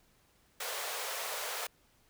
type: high-pass noise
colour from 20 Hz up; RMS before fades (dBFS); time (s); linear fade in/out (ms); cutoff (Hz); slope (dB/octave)
pink; -38; 0.6-1.67; 5; 450; 48
effects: pink hiss -68 dBFS RMS until 2.09 s